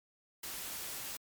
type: noise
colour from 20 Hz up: white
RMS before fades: -42 dBFS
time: 0.43-1.17 s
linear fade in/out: 5 ms
effects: MP3 96 kbps